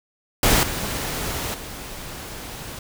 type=noise with level steps; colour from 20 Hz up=pink; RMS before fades=-17 / -27 / -35 dBFS; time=0.43-2.79 s; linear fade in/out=2 ms; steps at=0.63 / 1.54 s; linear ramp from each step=2 ms; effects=none